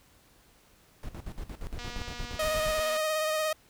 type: noise with tremolo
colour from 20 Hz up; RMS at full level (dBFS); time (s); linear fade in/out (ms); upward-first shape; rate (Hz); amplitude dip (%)
brown; -36; 1.03-2.8; 2; square; 8.6; 80
type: click train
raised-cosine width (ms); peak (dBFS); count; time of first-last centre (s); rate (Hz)
0.2; -25; 285; 1.79-2.968; 241
type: tone with vibrato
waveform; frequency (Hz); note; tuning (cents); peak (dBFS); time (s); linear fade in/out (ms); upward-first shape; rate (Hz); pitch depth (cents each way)
sawtooth; 622.3; D#5; 0; -23; 2.39-3.53; 5; sine; 17; 22
effects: pink hiss -61 dBFS RMS until 3.69 s